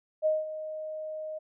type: tone with ADSR envelope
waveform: sine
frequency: 622.3 Hz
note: D#5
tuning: in tune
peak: -21 dBFS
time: 0.22-1.39 s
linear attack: 38 ms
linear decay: 190 ms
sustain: -13 dB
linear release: 14 ms
effects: none